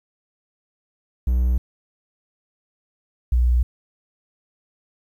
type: tone pair in turn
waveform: triangle / sine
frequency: 61.74 / 60.75 Hz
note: B1 / B1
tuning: 0 / -28 cents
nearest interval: unison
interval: 28 cents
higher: first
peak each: -14 / -14 dBFS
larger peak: neither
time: 1.27-1.58 / 3.32-3.63 s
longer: neither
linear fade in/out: 5 ms
effects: 9-bit